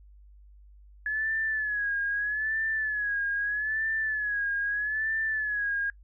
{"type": "tone with vibrato", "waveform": "sine", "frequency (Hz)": 1700, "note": "G#6", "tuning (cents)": 40, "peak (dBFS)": -26, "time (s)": [1.06, 5.9], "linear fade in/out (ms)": 2, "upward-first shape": "sine", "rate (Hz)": 0.79, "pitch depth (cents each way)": 77, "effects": ["noise-tail reverb RT60 0.1 s tail -23 dB re dry", "added 50 Hz sine -50 dBFS peak until 6.03 s"]}